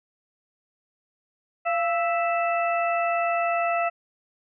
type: harmonic tone with a mistuned harmonic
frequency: 659.3 Hz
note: E5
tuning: in tune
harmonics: 1 / 2 / 3 / 4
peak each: -23 / -28 / -34 / -31 dBFS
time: 1.65-3.9 s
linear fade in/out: 20 ms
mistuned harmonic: 1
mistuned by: +69 cents
effects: none